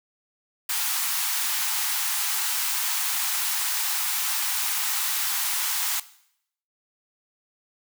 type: high-pass noise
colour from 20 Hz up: white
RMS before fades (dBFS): -26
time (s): 0.69-6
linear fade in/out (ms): 5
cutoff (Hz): 760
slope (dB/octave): 96
effects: noise-tail reverb RT60 0.7 s tail -17 dB re dry